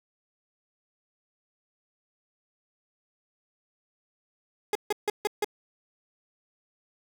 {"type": "tone bursts", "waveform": "30% pulse", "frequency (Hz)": 417.5, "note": "G#4", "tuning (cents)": 9, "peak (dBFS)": -21, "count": 5, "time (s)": [4.73, 5.445], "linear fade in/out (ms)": 2, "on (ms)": 23, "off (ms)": 150, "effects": []}